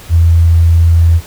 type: tone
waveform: sine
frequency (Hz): 83.6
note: E2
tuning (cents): +25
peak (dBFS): -4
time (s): 0.09-1.21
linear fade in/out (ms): 50
effects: pink hiss -34 dBFS RMS until 1.26 s

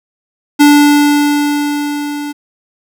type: tone with level ramp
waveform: square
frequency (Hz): 291.7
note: D4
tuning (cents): -12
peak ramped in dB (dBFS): -3 to -20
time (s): 0.59-2.33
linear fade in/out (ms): 20
effects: none

